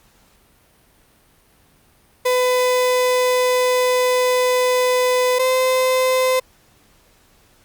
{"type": "tone pair in turn", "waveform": "35% pulse", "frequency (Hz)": [502, 514.6], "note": ["B4", "C5"], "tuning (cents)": [28, -29], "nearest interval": "unison", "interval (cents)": 43, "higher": "second", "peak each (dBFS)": [-13, -13], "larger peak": "neither", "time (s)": [[2.25, 5.39], [5.39, 6.4]], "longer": "first", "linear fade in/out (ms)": 10, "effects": ["pink hiss -55 dBFS RMS until 7.64 s", "Opus 48 kbps"]}